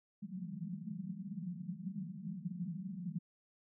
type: band-pass noise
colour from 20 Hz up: pink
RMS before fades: -43 dBFS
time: 0.22-3.19 s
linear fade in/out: 10 ms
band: 160 to 210 Hz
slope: 96 dB/octave
effects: none